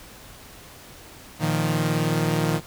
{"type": "chord", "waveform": "sawtooth", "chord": "Bb suspended fourth", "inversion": "none", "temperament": "equal", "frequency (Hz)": [116.54, 155.56, 174.61], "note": ["Bb2", "Eb3", "F3"], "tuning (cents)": [0, 0, 0], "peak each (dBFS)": [-24, -19, -23], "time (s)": [1.39, 2.61], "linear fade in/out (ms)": 50, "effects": ["pink hiss -45 dBFS RMS until 2.66 s"]}